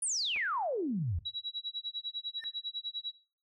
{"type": "exponential sweep", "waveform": "sine", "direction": "down", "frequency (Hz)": [10070, 75.5], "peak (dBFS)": -30, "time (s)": [0.02, 1.19], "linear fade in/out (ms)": 5}
{"type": "clicks", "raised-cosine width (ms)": 0.5, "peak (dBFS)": -34, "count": 2, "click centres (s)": [0.361, 0.371]}
{"type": "tone with tremolo", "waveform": "sine", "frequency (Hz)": 3893, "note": "B7", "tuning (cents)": -26, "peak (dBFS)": -32, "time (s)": [1.25, 3.14], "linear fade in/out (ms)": 10, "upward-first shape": "sine", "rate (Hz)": 10, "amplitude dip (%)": 100}
{"type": "tone with exponential growth", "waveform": "triangle", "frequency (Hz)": 1800, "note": "A6", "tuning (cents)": 39, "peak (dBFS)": -37, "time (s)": [2.36, 2.44], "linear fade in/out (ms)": 0, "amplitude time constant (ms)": 16}
{"effects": ["noise-tail reverb RT60 0.4 s tail -17 dB re dry"]}